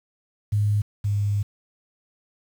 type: tone pair in turn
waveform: sine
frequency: 103.83 / 102.28 Hz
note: G#2 / G#2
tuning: 0 / -26 cents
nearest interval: unison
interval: 26 cents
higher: first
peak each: -18 / -20 dBFS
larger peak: first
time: 0.52-0.82 / 1.04-1.43 s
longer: second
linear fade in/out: 10 ms
effects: 8-bit